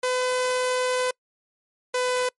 sawtooth tone pair in turn, 505 / 501.5 Hz, B4 / B4, +39 / +26 cents, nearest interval unison, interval 13 cents, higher first, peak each -18 / -18 dBFS, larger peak neither, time 0.03-1.11 / 1.94-2.29 s, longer first, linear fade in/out 5 ms, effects noise-tail reverb RT60 0.1 s tail -26 dB re dry + MP3 48 kbps

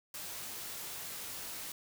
white noise with comb filter, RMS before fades -43 dBFS, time 0.14-1.72 s, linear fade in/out 2 ms, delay 20 ms, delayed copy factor -0.5, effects none

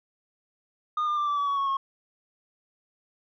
sine tone with pitch steps, 1222 / 1201.7 / 1181.7 / 1162.1 / 1142.8 / 1123.8 / 1105.2 / 1086.8 Hz, D#6 / D6 / D6 / D6 / D6 / C#6 / C#6 / C#6, -32 / +39 / +10 / -19 / -48 / +23 / -6 / -35 cents, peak -21 dBFS, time 0.97-1.77 s, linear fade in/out 5 ms, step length 100 ms, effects tanh soft clip ceiling -23 dBFS

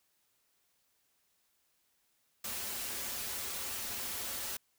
white noise with comb filter, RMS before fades -39 dBFS, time 2.44-4.57 s, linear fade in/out 5 ms, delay 6.4 ms, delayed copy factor -0.6, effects white hiss -75 dBFS RMS until 4.78 s

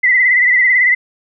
sine tone with vibrato, 1998 Hz, B6, 20 cents sharp, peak -8 dBFS, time 0.03-0.95 s, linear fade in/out 10 ms, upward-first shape sine, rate 18 Hz, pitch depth 62 cents each way, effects none

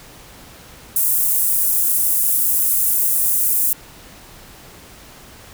pink high-pass noise, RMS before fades -17 dBFS, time 0.96-3.73 s, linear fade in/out 2 ms, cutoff 10000 Hz, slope 24 dB/octave, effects pink hiss -42 dBFS RMS until 5.53 s

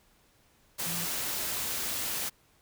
sine tone in noise, 169 Hz, E3, 43 cents sharp, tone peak -38 dBFS, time 0.85-1.06 s, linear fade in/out 20 ms, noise white, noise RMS -33 dBFS, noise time 0.78-2.3 s, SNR -8 dB, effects pink hiss -65 dBFS RMS until 2.61 s

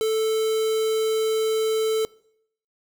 triangle tone with quantisation, 440 Hz, A4, in tune, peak -18 dBFS, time 0.01-2.05 s, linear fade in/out 0 ms, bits 5, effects noise-tail reverb RT60 0.7 s tail -23 dB re dry

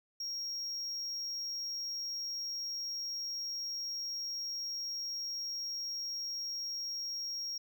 triangle tone, 5588 Hz, F8, in tune, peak -35 dBFS, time 0.2-7.58 s, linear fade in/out 5 ms, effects none

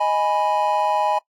triangle chord, G# minor, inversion second, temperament equal, 622.3 / 830.6 / 987.8 Hz, D#5 / G#5 / B5, 0 / 0 / 0 cents, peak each -22 / -18 / -21 dBFS, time 0-1.19 s, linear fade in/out 10 ms, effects noise-tail reverb RT60 0.1 s tail -21 dB re dry + AAC 64 kbps

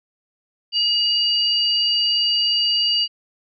sine tone pair together, 2878 / 4661 Hz, F#7 / D8, -49 / -14 cents, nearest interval minor sixth, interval 835 cents, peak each -19 dBFS, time 0.72-3.08 s, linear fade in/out 50 ms, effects none

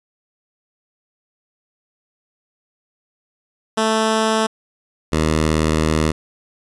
10% pulse tone pair in turn, 220.3 / 78.32 Hz, A3 / D#2, +2 / +12 cents, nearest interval octave + tritone, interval 1790 cents, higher first, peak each -7 dBFS, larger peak neither, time 3.77-4.47 / 5.12-6.12 s, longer second, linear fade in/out 10 ms, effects resampled to 24000 Hz

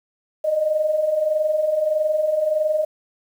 sine tone pair together, 597.4 / 619 Hz, D5 / D#5, +29 / -9 cents, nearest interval minor second, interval 62 cents, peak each -25 / -18 dBFS, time 0.44-2.85 s, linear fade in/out 10 ms, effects 8-bit

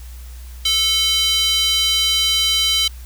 square tone with high-pass filter, 440 Hz, A4, in tune, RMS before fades -17 dBFS, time 0.65-2.88 s, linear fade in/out 5 ms, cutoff 3400 Hz, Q 6, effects added 61 Hz sine -32 dBFS peak until 3.05 s + white hiss -46 dBFS RMS until 3.05 s

